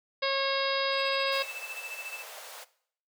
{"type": "harmonic tone", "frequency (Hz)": 545, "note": "C#5", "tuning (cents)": -29, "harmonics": [1, 2, 3, 4, 5, 6, 7, 8, 9], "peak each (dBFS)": [-29, -34, -36, -35, -38, -39, -36, -40, -36], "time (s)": [0.22, 1.43], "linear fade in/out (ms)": 10}
{"type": "tone with tremolo", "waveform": "triangle", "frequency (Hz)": 2637, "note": "E7", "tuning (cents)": 0, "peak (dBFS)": -34, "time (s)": [0.91, 2.24], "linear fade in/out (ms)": 50, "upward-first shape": "sine", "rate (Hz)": 14, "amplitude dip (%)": 80}
{"type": "high-pass noise", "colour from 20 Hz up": "pink", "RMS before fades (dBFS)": -45, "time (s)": [1.31, 2.65], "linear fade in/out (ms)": 20, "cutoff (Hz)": 490, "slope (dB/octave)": 48}
{"effects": ["noise-tail reverb RT60 0.6 s tail -18 dB re dry"]}